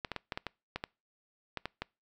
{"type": "clicks", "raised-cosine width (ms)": 0.3, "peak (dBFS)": -19, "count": 11, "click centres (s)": [0.048, 0.117, 0.163, 0.322, 0.375, 0.467, 0.76, 0.839, 1.573, 1.656, 1.82], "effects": ["noise-tail reverb RT60 0.3 s tail -26 dB re dry"]}